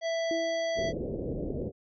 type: harmonic tone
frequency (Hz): 661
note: E5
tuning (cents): +5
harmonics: 1 / 3 / 5 / 7 / 9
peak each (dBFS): -28 / -38 / -42 / -45 / -47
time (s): 0.01-0.93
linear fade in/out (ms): 50
type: tone with exponential decay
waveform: sine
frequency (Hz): 329.9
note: E4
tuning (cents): +1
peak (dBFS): -29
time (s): 0.31-1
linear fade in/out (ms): 1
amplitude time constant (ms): 150
type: low-pass noise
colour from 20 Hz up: white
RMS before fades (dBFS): -34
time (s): 0.75-1.72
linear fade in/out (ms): 50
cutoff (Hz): 540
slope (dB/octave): 48
effects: none